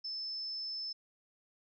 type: tone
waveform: sine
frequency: 5260 Hz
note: E8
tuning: 5 cents flat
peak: -37 dBFS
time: 0.04-0.93 s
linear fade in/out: 10 ms
effects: none